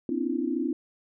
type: tone cluster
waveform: sine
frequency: 250.1 / 273 / 306.7 / 339.8 Hz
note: B3 / C#4 / D#4 / F4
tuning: +22 / -26 / -25 / -47 cents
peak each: -31 dBFS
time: 0.09-0.73 s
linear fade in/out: 2 ms
effects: none